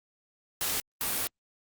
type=noise bursts at uneven times; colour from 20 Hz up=white; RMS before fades=-30 dBFS; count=2; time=0.61-0.8 / 1.01-1.27 s; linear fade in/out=0 ms; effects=Opus 48 kbps